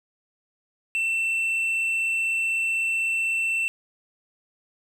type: tone with hard clipping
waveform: sine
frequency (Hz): 2684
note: E7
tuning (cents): +31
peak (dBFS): -23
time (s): 0.95-3.68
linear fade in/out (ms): 0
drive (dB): 3
effects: none